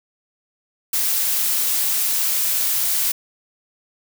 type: noise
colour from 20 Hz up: blue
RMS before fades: -20 dBFS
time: 0.93-3.12 s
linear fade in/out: 5 ms
effects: none